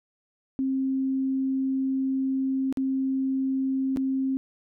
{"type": "tone with dropouts", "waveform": "sine", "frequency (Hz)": 266, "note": "C4", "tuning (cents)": 29, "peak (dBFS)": -23, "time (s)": [0.59, 4.37], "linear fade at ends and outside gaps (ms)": 0, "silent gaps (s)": [[2.726, 2.772], [3.962, 3.971]], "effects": []}